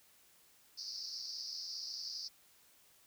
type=band-pass noise; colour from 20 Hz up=pink; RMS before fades=-44 dBFS; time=0.77-2.29 s; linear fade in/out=20 ms; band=4500 to 5500 Hz; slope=96 dB/octave; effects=white hiss -66 dBFS RMS until 3.06 s